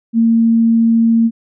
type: tone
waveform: sine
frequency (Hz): 228.5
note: A#3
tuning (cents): -34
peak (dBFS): -8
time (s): 0.13-1.31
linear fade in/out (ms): 50
effects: none